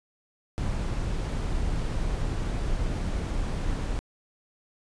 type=noise; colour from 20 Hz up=brown; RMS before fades=-28 dBFS; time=0.58-3.99 s; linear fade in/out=0 ms; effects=resampled to 22050 Hz